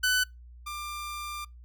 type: tone pair in turn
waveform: sawtooth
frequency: 1500 / 1190.6 Hz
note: F#6 / D6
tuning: +23 / +23 cents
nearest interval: major third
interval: 400 cents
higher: first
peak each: -19 / -31 dBFS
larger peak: first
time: 0.03-0.24 / 0.66-1.45 s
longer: second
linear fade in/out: 10 ms
effects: noise-tail reverb RT60 0.2 s tail -26 dB re dry + added 60 Hz sine -46 dBFS peak until 1.64 s